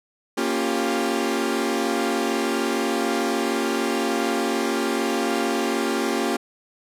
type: chord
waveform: sawtooth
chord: G half-diminished seventh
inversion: first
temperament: equal with one note detuned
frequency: 233.1 / 277.2 / 349.2 / 395.9 Hz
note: Bb3 / Db4 / F4 / G4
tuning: 0 / 0 / 0 / +17 cents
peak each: -23 dBFS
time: 0.37-6.37 s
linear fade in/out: 10 ms
effects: low-pass 12000 Hz 12 dB/octave